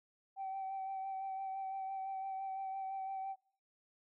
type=tone with vibrato; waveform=sine; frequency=771 Hz; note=G5; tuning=29 cents flat; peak=-37 dBFS; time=0.36-3.36 s; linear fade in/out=50 ms; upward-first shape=sine; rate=5.9 Hz; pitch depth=19 cents each way; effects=noise-tail reverb RT60 0.5 s tail -21 dB re dry + tanh soft clip ceiling -35 dBFS